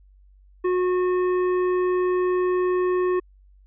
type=tone with hard clipping; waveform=sine; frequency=363.7 Hz; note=F#4; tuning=30 cents flat; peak=-21 dBFS; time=0.64-3.2 s; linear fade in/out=10 ms; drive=10 dB; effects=added 48 Hz sine -50 dBFS peak until 3.66 s + resampled to 8000 Hz

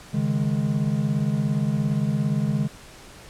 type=chord; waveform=triangle; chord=C# suspended second; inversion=none; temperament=just; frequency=138.59 / 155.92 / 207.9 Hz; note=C#3 / D#3 / G#3; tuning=0 / +4 / +2 cents; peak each=-23 dBFS; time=0.13-2.68 s; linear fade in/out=20 ms; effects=pink hiss -45 dBFS RMS until 3.29 s + low-pass 10000 Hz 12 dB/octave

